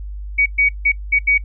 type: tone bursts at uneven times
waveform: sine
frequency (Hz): 2251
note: C#7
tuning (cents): +26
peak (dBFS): -11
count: 5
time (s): 0.38-0.46 / 0.58-0.69 / 0.85-0.92 / 1.12-1.19 / 1.27-1.38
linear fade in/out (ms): 10
effects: noise-tail reverb RT60 0.1 s tail -21 dB re dry + added 50 Hz sine -26 dBFS peak until 1.44 s